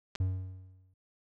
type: clicks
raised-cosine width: 0.2 ms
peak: -21 dBFS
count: 2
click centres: 0.153 / 0.158 s
type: tone with exponential decay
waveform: triangle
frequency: 93.3 Hz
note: F#2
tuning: 15 cents sharp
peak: -23 dBFS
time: 0.2-0.94 s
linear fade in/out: 5 ms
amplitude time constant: 160 ms
effects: none